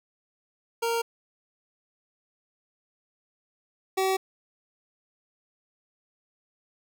25% pulse tone pair in turn, 463.5 / 380.9 Hz, A#4 / G4, -10 / -50 cents, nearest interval minor third, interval 340 cents, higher first, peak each -21 / -19 dBFS, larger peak second, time 0.82-1.02 / 3.97-4.17 s, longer neither, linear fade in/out 10 ms, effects none

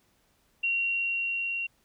sine tone with level ramp, 2749 Hz, F7, 28 cents flat, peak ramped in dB -24 to -29 dBFS, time 0.63-1.67 s, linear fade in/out 10 ms, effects pink hiss -68 dBFS RMS until 1.84 s

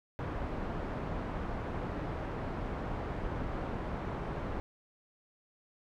pink low-pass noise, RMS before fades -37 dBFS, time 0.19-4.6 s, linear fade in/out 0 ms, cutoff 1200 Hz, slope 12 dB/octave, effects none

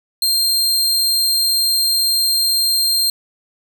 sawtooth tone, 4186 Hz, C8, in tune, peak -11 dBFS, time 0.22-3.1 s, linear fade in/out 2 ms, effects none

